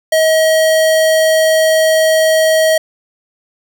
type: tone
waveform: square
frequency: 636 Hz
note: D#5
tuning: 38 cents sharp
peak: -9 dBFS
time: 0.12-2.78 s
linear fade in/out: 5 ms
effects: none